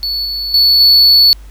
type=tone with level steps; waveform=triangle; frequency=4435 Hz; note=C#8; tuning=in tune; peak=-14 / -16 / -5 / -3 dBFS; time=0.03-1.33 s; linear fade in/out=0 ms; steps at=0.25 / 0.54 / 0.8 s; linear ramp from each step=2 ms; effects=added 50 Hz sine -31 dBFS peak until 1.5 s + pink hiss -47 dBFS RMS until 1.5 s